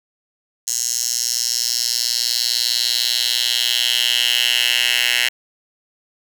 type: tone with high-pass filter sweep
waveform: 10% pulse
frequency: 120.1 Hz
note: B2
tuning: 48 cents flat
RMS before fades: -19 dBFS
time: 0.67-5.29 s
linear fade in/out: 10 ms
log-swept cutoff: 6500 to 2400 Hz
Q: 3.5
effects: none